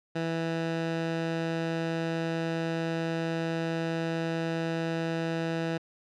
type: tone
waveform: 15% pulse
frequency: 164.5 Hz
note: E3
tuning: 3 cents flat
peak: -22 dBFS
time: 0.15-5.78 s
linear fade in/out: 10 ms
effects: low-pass 4000 Hz 12 dB/octave